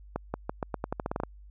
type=accelerating click train; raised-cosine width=1 ms; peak=-16 dBFS; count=13; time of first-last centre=0.16-1.235 s; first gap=180 ms; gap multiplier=0.86; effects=added 50 Hz sine -47 dBFS peak until 1.5 s